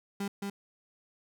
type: tone with echo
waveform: 35% pulse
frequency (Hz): 199.6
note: G3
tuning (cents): +32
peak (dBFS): -30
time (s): 0.2-0.28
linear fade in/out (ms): 5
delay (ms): 220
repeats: 1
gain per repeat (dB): -2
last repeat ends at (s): 0.5
effects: none